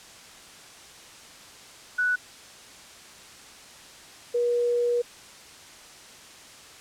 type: tone pair in turn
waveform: sine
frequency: 1480 / 480.7 Hz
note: F#6 / B4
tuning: 0 / -47 cents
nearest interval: octave + perfect fifth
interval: 1947 cents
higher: first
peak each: -21 dBFS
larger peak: neither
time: 1.98-2.16 / 4.34-5.02 s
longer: second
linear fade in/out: 10 ms
effects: white hiss -47 dBFS RMS until 6.8 s + low-pass 8000 Hz 12 dB/octave